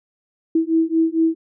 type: beating tone pair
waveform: sine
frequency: 323.2 / 327.6 Hz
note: E4 / E4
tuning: -34 / -11 cents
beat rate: 4.4 Hz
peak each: -18 dBFS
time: 0.55-1.35 s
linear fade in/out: 5 ms
effects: none